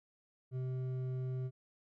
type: tone with hard clipping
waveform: sine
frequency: 128.7 Hz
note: C3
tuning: 28 cents flat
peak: -37 dBFS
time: 0.51-1.51 s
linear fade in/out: 50 ms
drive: 7 dB
effects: none